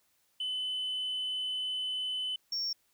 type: tone pair in turn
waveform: sine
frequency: 3021 / 5490 Hz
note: F#7 / F8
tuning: +35 / -31 cents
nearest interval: minor seventh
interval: 1034 cents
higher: second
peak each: -30 / -29 dBFS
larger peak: second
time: 0.4-2.36 / 2.52-2.73 s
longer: first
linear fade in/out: 5 ms
effects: tanh soft clip ceiling -29 dBFS + white hiss -72 dBFS RMS until 2.93 s